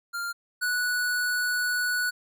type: tone pair in turn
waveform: square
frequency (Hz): 1396.9 / 1474.4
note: F6 / F#6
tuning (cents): 0 / -7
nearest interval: minor second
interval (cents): 93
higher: second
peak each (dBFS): -30 / -25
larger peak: second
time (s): 0.13-0.33 / 0.61-2.11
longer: second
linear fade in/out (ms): 20
effects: none